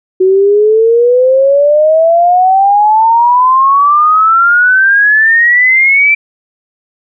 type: exponential sweep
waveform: sine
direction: up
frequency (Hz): 370 to 2349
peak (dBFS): -4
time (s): 0.2-6.15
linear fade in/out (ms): 10
effects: none